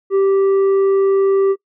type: tone with tanh clipping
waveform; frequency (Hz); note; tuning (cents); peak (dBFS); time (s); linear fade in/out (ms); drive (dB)
sine; 390.4; G4; -7; -12; 0.1-1.56; 50; 5
effects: noise-tail reverb RT60 0.1 s tail -22 dB re dry